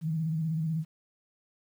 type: tone with vibrato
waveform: sine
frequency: 159.8 Hz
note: D#3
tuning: 47 cents sharp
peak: -27 dBFS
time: 0.01-0.85 s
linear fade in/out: 50 ms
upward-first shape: square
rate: 16 Hz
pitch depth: 50 cents each way
effects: 10-bit